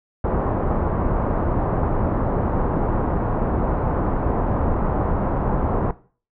pink low-pass noise, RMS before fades -21 dBFS, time 0.24-5.91 s, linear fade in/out 2 ms, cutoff 1100 Hz, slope 24 dB/octave, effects noise-tail reverb RT60 0.4 s tail -17 dB re dry

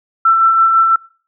sine tone with tremolo, 1338 Hz, E6, 25 cents sharp, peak -6 dBFS, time 0.25-0.96 s, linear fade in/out 5 ms, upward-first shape sine, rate 6 Hz, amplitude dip 35%, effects noise-tail reverb RT60 0.5 s tail -25 dB re dry

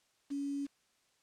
sine tone with quantisation, 281.4 Hz, C#4, 26 cents sharp, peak -34 dBFS, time 0.3-0.67 s, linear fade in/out 20 ms, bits 9, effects white hiss -73 dBFS RMS until 1.22 s + low-pass 8000 Hz 12 dB/octave

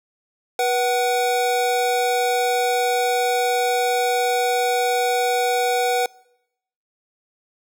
square tone pair together, 487.1 / 750 Hz, B4 / F#5, -24 / +23 cents, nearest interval perfect fifth, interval 747 cents, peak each -22 / -21 dBFS, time 0.59-6.06 s, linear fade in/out 2 ms, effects noise-tail reverb RT60 0.8 s tail -24 dB re dry

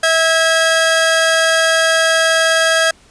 sawtooth tone pair together, 649.3 / 1633 Hz, E5 / G#6, -26 / -30 cents, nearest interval octave + major third, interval 1596 cents, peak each -10 dBFS, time 0.03-2.91 s, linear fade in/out 5 ms, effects pink hiss -48 dBFS RMS until 3.1 s + resampled to 22050 Hz

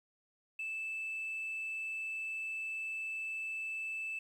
sine tone, 2633 Hz, E7, 3 cents flat, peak -35 dBFS, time 0.59-4.19 s, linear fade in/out 5 ms, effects tanh soft clip ceiling -34 dBFS + 11-bit

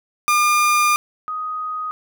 30% pulse / sine tone pair in turn, 1206 / 1250.1 Hz, D6 / D#6, +46 / +8 cents, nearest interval minor second, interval 62 cents, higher second, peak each -11 / -23 dBFS, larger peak first, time 0.28-0.96 / 1.28-1.91 s, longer first, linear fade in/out 0 ms, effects none

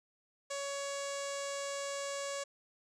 sawtooth tone with low-pass filter, 560 Hz, C#5, 18 cents sharp, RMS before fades -39 dBFS, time 0.5-2.44 s, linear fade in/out 10 ms, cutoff 7400 Hz, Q 3.4, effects none

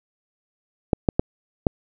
clicks, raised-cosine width 2 ms, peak -3 dBFS, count 4, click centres 0.932 / 1.088 / 1.195 / 1.668 s, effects none

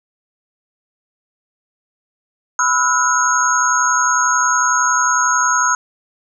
sine tone cluster, 997 / 1305 / 1436 / 6550 Hz, B5 / E6 / F6 / G#8, +16 / -18 / +48 / -25 cents, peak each -18 dBFS, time 2.59-5.75 s, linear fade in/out 2 ms, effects none

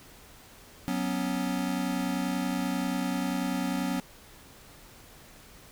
square chord, F# suspended fourth, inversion none, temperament equal, 185 / 246.9 / 277.2 Hz, F#3 / B3 / C#4, 0 / 0 / 0 cents, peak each -33 dBFS, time 0.88-4 s, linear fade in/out 0 ms, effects pink hiss -52 dBFS RMS until 5.71 s

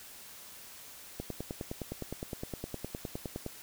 click train, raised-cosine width 2 ms, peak -23 dBFS, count 23, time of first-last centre 1.2-3.463 s, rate 9.72 Hz, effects white hiss -50 dBFS RMS until 3.62 s

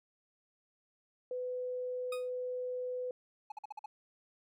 sine tone, 501 Hz, B4, 25 cents sharp, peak -35 dBFS, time 1.31-3.11 s, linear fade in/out 2 ms
20% pulse tone with exponential decay, 1244.5 Hz, D#6, in tune, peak -33 dBFS, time 2.12-2.3 s, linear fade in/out 5 ms, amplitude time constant 37 ms
triangle tone bursts, 847 Hz, G#5, 34 cents sharp, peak -38 dBFS, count 6, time 3.5-3.86 s, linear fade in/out 5 ms, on 20 ms, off 48 ms
effects none

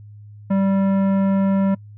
sine tone with tanh clipping, 194.7 Hz, G3, 12 cents flat, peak -17 dBFS, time 0.5-1.75 s, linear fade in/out 10 ms, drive 14 dB, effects noise-tail reverb RT60 0.1 s tail -25 dB re dry + added 104 Hz sine -38 dBFS peak until 1.97 s

